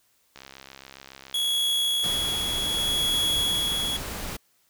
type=click train; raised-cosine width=0.2 ms; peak=-25 dBFS; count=171; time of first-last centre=0.36-2.89 s; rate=67.2 Hz
type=tone with tremolo; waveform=45% pulse; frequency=3347 Hz; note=G#7; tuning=13 cents sharp; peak=-22 dBFS; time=1.34-3.97 s; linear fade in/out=5 ms; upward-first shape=sine; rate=0.66 Hz; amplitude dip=40%
type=noise; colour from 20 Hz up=pink; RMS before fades=-34 dBFS; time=2.03-4.37 s; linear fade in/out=10 ms
effects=white hiss -66 dBFS RMS until 4.69 s